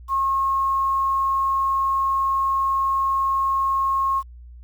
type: tone with quantisation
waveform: sine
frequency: 1082 Hz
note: C#6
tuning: 42 cents flat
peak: -18 dBFS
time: 0.08-4.23 s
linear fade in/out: 50 ms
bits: 8
effects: added 60 Hz sine -39 dBFS peak until 4.63 s